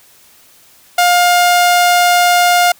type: tone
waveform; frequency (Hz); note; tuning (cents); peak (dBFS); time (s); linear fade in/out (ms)
sawtooth; 708; F5; +23; -4; 0.98-2.72; 5
effects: white hiss -46 dBFS RMS until 2.79 s